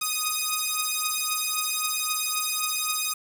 5% pulse beating tone pair, 1244.5 / 1248.3 Hz, D#6 / D#6, 0 / +5 cents, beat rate 3.8 Hz, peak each -16 dBFS, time 0.01-3.14 s, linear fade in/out 10 ms, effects 8-bit

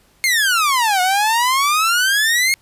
sawtooth exponential two-way sweep, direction down then up, 2179 to 720 to 2179 Hz, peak -10 dBFS, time 0.24-2.54 s, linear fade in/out 0 ms, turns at 1.01 s, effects pink hiss -55 dBFS RMS until 2.61 s + resampled to 32000 Hz

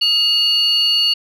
sine tone pair together, 2853 / 4435 Hz, F7 / C#8, +36 / 0 cents, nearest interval minor sixth, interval 764 cents, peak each -14 dBFS, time 0.01-1.14 s, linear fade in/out 10 ms, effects tanh soft clip ceiling -7 dBFS

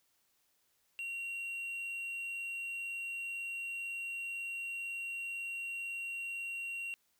triangle tone with quantisation, 2749 Hz, F7, 28 cents flat, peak -36 dBFS, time 0.99-6.94 s, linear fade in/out 0 ms, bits 11, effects white hiss -75 dBFS RMS until 7.19 s

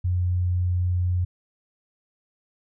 sine tone, 89.6 Hz, F2, 45 cents sharp, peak -20 dBFS, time 0.04-1.25 s, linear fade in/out 10 ms, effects none

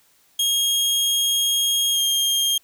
sawtooth tone with pitch glide, 3259 to 3218 Hz, G#7 to G7, -33 to +45 cents, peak -15 dBFS, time 0.39-2.58 s, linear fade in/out 5 ms, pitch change -22 cents, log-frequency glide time 1.92-2 s, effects white hiss -59 dBFS RMS until 2.63 s

